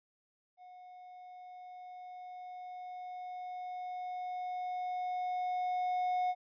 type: tone with level ramp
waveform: triangle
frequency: 728 Hz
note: F#5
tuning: 28 cents flat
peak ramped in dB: -49 to -27 dBFS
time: 0.57-6.35 s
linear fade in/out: 50 ms
effects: resampled to 11025 Hz